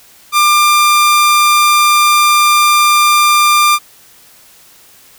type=tone; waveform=sawtooth; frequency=1194 Hz; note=D6; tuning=28 cents sharp; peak=-3 dBFS; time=0.32-3.79 s; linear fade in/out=50 ms; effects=white hiss -43 dBFS RMS until 5.18 s